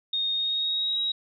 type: tone with pitch glide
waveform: sine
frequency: 3700 to 3826 Hz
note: A#7 to A#7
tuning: -14 to +44 cents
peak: -24 dBFS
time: 0.13-1.12 s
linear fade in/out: 5 ms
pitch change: +58 cents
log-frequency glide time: 0.34-0.99 s
effects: none